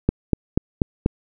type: click train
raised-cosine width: 3 ms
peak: -3 dBFS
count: 5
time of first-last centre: 0.09-1.061 s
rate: 4.12 Hz
effects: none